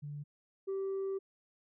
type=tone pair in turn; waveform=sine; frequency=146 / 388 Hz; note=D3 / G4; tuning=-10 / -18 cents; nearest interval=octave + perfect fourth; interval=1692 cents; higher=second; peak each=-39 / -31 dBFS; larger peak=second; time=0.02-0.24 / 0.67-1.19 s; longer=second; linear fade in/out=20 ms; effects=tanh soft clip ceiling -32 dBFS